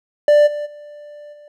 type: tone with level steps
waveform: triangle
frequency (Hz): 590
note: D5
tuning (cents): +8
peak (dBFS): -6 / -20 / -33 / -38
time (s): 0.28-1.48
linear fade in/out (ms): 2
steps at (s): 0.46 / 0.65 / 1.32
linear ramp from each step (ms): 20
effects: none